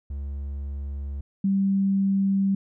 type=tone pair in turn; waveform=triangle / sine; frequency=70 / 195.38 Hz; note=C#2 / G3; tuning=+18 / -5 cents; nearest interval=octave + tritone; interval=1777 cents; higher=second; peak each=-27 / -19 dBFS; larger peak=second; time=0.1-1.21 / 1.44-2.55 s; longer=neither; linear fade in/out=5 ms; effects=none